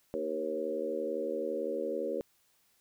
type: harmonic tone with a mistuned harmonic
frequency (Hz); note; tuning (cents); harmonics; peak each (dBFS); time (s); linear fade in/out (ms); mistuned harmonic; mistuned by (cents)
77.78; D#2; 0; 3 / 4 / 5 / 6 / 7; -44 / -40 / -38 / -36 / -36; 0.14-2.21; 0; 6; +22
effects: white hiss -70 dBFS RMS until 2.8 s